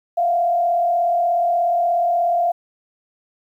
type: tone with frequency modulation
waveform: sine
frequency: 694 Hz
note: F5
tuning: 11 cents flat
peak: -15 dBFS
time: 0.17-2.52 s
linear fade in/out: 10 ms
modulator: 36.7 Hz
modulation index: 0.64
effects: 9-bit